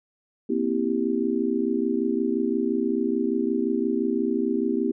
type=chord; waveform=sine; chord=C dominant seventh; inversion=third; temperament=just; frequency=235.5 / 261.6 / 327 / 392.4 Hz; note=Bb3 / C4 / E4 / G4; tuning=+18 / 0 / -14 / +2 cents; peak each=-27 dBFS; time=0.49-4.92 s; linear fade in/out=10 ms; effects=none